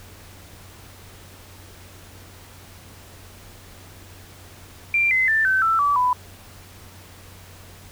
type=tone with pitch steps; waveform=sine; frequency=2369 / 2050 / 1774.7 / 1536.1 / 1329.6 / 1150.8 / 996 Hz; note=D7 / C7 / A6 / G6 / E6 / D6 / B5; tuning=+14 / -36 / +14 / -36 / +15 / -36 / +14 cents; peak=-16 dBFS; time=4.94-6.13 s; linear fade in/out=2 ms; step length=170 ms; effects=added 92 Hz sine -46 dBFS peak until 7.91 s + pink hiss -46 dBFS RMS until 7.91 s